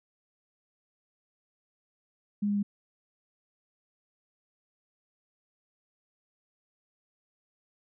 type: tone with pitch steps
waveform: sine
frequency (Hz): 205.5 / 204.1 / 202.7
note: G#3 / G#3 / G#3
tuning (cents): -18 / -30 / -42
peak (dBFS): -25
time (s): 2.42-2.63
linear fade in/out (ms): 10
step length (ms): 70
effects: none